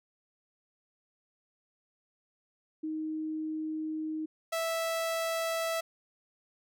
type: tone pair in turn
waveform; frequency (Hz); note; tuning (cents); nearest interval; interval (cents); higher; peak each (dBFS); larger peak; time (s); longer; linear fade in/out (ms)
sine / sawtooth; 312.7 / 657.4; D#4 / E5; +9 / -5; octave + minor second; 1286; second; -32 / -26; second; 2.83-4.26 / 4.52-5.81; first; 10
effects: none